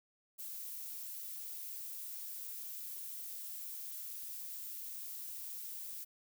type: noise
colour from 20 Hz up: violet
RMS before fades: -45 dBFS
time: 0.38-6.05 s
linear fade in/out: 20 ms
effects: none